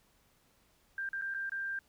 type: tone with dropouts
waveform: sine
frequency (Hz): 1586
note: G6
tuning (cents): +20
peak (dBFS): -34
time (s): 0.98-1.79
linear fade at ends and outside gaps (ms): 2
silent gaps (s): 1.09-1.131 / 1.214-1.22 / 1.34-1.346 / 1.495-1.519
effects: pink hiss -69 dBFS RMS until 1.88 s